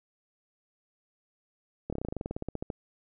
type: slowing click train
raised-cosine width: 2 ms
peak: -20 dBFS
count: 18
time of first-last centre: 1.9-2.702 s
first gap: 26 ms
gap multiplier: 1.07
effects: none